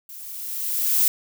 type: noise with level ramp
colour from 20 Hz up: violet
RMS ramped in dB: -40 to -17 dBFS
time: 0.09-1.08 s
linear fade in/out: 2 ms
effects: none